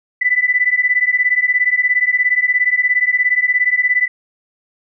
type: beating tone pair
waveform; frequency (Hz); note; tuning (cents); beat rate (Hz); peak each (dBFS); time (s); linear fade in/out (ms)
sine; 1982 / 1999; B6 / B6; +6 / +20; 17; -15; 0.21-4.08; 10
effects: none